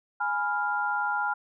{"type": "chord", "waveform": "sine", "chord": "F diminished", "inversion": "first", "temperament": "equal", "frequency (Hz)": [830.6, 987.8, 1396.9], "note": ["Ab5", "Cb6", "F6"], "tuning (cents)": [0, 0, 0], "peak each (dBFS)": [-29, -33, -28], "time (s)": [0.2, 1.34], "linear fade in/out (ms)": 10, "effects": []}